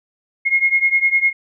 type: beating tone pair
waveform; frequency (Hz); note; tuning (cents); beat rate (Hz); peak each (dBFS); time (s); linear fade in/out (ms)
sine; 2150 / 2159.9; C7 / C#7; +47 / -46; 9.9; -15 / -17; 0.45-1.33; 20
effects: none